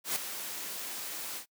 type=noise with ADSR envelope; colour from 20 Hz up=white; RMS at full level=-29 dBFS; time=0.04-1.46 s; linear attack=120 ms; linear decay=5 ms; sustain=-10 dB; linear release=94 ms; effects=noise-tail reverb RT60 0.1 s tail -24 dB re dry + high-pass 200 Hz 12 dB/octave